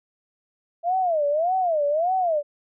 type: tone with vibrato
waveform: sine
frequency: 659.3 Hz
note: E5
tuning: in tune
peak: -19 dBFS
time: 0.83-2.43 s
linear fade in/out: 50 ms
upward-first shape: sine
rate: 1.7 Hz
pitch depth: 240 cents each way
effects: none